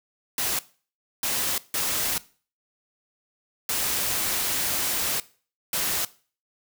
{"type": "noise bursts at uneven times", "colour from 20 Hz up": "white", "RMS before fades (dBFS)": -26, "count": 5, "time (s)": [[0.38, 0.59], [1.23, 1.58], [1.74, 2.18], [3.69, 5.2], [5.73, 6.05]], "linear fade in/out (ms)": 2, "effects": ["noise-tail reverb RT60 0.4 s tail -19 dB re dry"]}